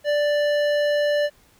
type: tone with hard clipping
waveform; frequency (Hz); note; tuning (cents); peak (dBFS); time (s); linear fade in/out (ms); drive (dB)
sine; 587.3; D5; 0; -20; 0.04-1.3; 50; 13
effects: pink hiss -57 dBFS RMS until 1.59 s